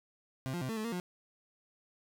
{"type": "tone with pitch steps", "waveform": "30% pulse", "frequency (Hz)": [131.4, 175.2, 129.5, 224.3, 216.4, 232.4, 179], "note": ["C3", "F3", "C3", "A3", "A3", "A#3", "F3"], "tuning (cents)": [8, 6, -17, 34, -29, -5, 43], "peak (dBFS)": -32, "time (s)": [0.46, 0.999], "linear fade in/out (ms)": 0, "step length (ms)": 77, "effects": []}